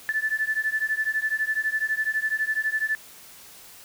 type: beating tone pair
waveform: sine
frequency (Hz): 1744 / 1756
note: A6 / A6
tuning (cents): -16 / -4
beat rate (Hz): 12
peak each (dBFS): -26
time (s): 0.09-2.95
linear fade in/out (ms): 0
effects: white hiss -47 dBFS RMS until 3.84 s